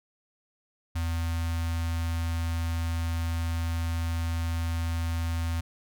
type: tone with notch filter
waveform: square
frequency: 82.9 Hz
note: E2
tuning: 10 cents sharp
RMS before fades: -29 dBFS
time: 0.95-5.61 s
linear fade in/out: 10 ms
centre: 430 Hz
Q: 0.74
effects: none